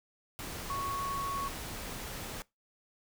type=tone in noise; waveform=sine; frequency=1108.7 Hz; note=C#6; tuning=in tune; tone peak=-33 dBFS; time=0.7-1.48 s; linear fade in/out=0 ms; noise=pink; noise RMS=-41 dBFS; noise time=0.39-2.42 s; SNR=+5 dB; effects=noise-tail reverb RT60 0.2 s tail -22 dB re dry